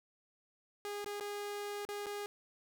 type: tone with dropouts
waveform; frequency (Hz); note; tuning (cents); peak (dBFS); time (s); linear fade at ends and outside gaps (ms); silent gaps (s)
sawtooth; 410; G#4; -22; -35; 0.85-2.26; 0; 1.044-1.061 / 1.198-1.208 / 1.851-1.889 / 2.059-2.066
effects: none